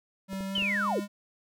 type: tone with pitch glide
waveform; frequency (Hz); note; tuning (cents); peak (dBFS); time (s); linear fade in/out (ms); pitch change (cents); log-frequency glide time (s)
square; 193 to 203.4; G3 to G#3; -27 to -36; -33; 0.28-1.08; 50; +91; 0.47-0.77
type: clicks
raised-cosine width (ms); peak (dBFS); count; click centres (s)
2; -29; 4; 0.331 / 0.407 / 0.581 / 0.623
type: linear sweep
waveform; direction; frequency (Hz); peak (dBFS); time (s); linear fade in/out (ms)
sine; down; 3136 to 280.3; -26; 0.55-1; 5
effects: none